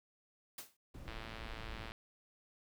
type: noise with exponential decay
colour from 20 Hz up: white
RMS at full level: -43 dBFS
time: 0.58-0.77 s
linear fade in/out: 5 ms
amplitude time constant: 40 ms
type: noise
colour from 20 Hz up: brown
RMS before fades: -48 dBFS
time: 0.94-1.92 s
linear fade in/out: 5 ms
type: click train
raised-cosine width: 0.3 ms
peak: -31 dBFS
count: 95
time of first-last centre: 1.08-1.919 s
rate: 112 Hz
effects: none